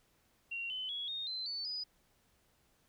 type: tone with pitch steps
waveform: sine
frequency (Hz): 2753 / 3037 / 3350 / 3696 / 4077 / 4498 / 4962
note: F7 / F#7 / G#7 / A#7 / C8 / C#8 / D#8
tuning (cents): -25 / +44 / +14 / -16 / -46 / +24 / -6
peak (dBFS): -37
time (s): 0.51-1.84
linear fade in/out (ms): 10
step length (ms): 190
effects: pink hiss -72 dBFS RMS until 2.88 s